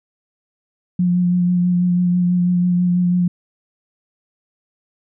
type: tone with vibrato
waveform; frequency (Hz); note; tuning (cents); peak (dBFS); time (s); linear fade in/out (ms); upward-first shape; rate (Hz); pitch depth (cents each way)
sine; 177.9; F3; +32; -13; 0.99-3.28; 5; sine; 6.1; 18
effects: none